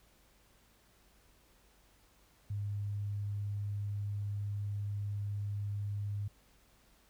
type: tone with vibrato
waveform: sine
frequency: 102.1 Hz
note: G#2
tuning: 29 cents flat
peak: -34 dBFS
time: 2.5-6.28 s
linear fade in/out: 5 ms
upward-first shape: square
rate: 20 Hz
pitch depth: 9 cents each way
effects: added 50 Hz sine -69 dBFS peak until 7.09 s + pink hiss -67 dBFS RMS until 7.09 s